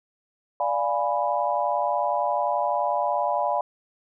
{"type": "chord", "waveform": "sine", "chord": "D diminished seventh", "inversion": "none", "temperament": "equal", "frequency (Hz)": [587.3, 698.5, 830.6, 987.8], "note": ["D5", "F5", "Ab5", "Cb6"], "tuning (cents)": [0, 0, 0, 0], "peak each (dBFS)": -27, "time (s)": [0.6, 3.61], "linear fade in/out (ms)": 2, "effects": []}